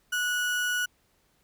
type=tone; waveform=35% pulse; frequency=1467 Hz; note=F#6; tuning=15 cents flat; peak=-24 dBFS; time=0.12-0.86 s; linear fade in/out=10 ms; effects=pink hiss -68 dBFS RMS until 1.43 s